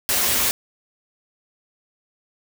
white noise with comb filter, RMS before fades -20 dBFS, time 0.09-0.51 s, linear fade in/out 0 ms, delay 6.1 ms, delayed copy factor -0.6, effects none

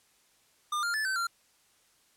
square tone with pitch steps, 1205 / 1400 / 1742 / 1538 / 1379 Hz, D6 / F6 / A6 / G6 / F6, +44 / +4 / -18 / -33 / -22 cents, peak -29 dBFS, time 0.72-1.27 s, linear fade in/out 5 ms, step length 110 ms, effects white hiss -66 dBFS RMS until 2.16 s + low-pass 11000 Hz 12 dB/octave

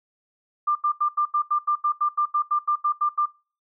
sine tone bursts, 1192 Hz, D6, 25 cents sharp, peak -18 dBFS, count 16, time 0.67-3.26 s, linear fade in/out 10 ms, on 85 ms, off 82 ms, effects noise-tail reverb RT60 0.4 s tail -26 dB re dry

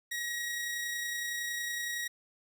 sawtooth tone with amplitude modulation, 1900 Hz, A#6, 33 cents sharp, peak -29 dBFS, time 0.11-2.08 s, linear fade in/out 10 ms, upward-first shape sine, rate 30.8 Hz, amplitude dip 25%, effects none

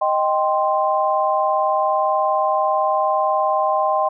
sine chord, C minor, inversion first, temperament equal, 622.3 / 784 / 1046.5 Hz, Eb5 / G5 / C6, 0 / 0 / 0 cents, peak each -20 dBFS, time 0.01-4.09 s, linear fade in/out 10 ms, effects none

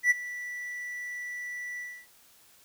triangle tone with ADSR envelope, 1963 Hz, B6, 11 cents flat, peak -15 dBFS, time 0.03-2.07 s, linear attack 75 ms, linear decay 22 ms, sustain -18 dB, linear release 280 ms, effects white hiss -59 dBFS RMS until 2.64 s

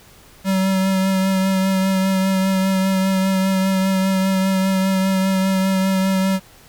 square tone with vibrato, 190.7 Hz, G3, 47 cents flat, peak -16 dBFS, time 0.44-6.4 s, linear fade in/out 50 ms, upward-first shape triangle, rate 5 Hz, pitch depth 22 cents each way, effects pink hiss -47 dBFS RMS until 6.68 s

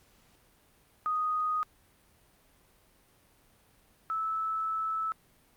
sine tone pair in turn, 1244.5 / 1308.3 Hz, D#6 / E6, 0 / -13 cents, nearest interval minor second, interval 87 cents, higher second, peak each -27 / -29 dBFS, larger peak first, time 1.06-1.63 / 4.1-5.12 s, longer second, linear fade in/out 0 ms, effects pink hiss -64 dBFS RMS until 5.56 s + Opus 48 kbps

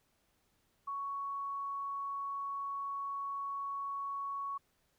sine tone, 1114 Hz, C#6, 8 cents sharp, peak -36 dBFS, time 0.87-4.58 s, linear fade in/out 10 ms, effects pink hiss -75 dBFS RMS until 4.98 s

